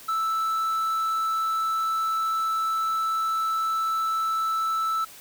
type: tone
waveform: triangle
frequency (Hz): 1318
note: E6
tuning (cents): -1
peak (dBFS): -21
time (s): 0.08-5.05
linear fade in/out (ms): 10
effects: white hiss -46 dBFS RMS until 5.2 s